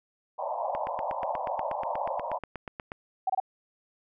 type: band-pass noise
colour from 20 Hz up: white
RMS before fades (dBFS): -32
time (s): 0.38-2.39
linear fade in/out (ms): 20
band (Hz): 540 to 1000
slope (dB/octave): 96
type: click train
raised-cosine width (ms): 0.5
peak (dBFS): -21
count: 19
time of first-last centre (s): 0.75-2.919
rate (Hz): 8.3
type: tone bursts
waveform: sine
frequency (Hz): 760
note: F#5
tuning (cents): +46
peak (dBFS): -23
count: 3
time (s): 3.27-3.401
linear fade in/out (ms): 5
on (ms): 27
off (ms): 25
effects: none